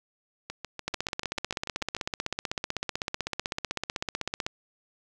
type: two click trains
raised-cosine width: 0.2 ms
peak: -12 / -18 dBFS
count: 58 / 11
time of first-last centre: 0.88-4.465 / 0.5-1.966 s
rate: 15.9 / 6.82 Hz
effects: none